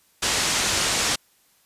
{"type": "low-pass noise", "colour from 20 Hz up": "white", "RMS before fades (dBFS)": -23, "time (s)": [0.22, 1.16], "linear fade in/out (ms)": 10, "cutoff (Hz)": 7900, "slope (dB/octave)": 24, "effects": ["white hiss -61 dBFS RMS until 1.65 s", "resampled to 32000 Hz"]}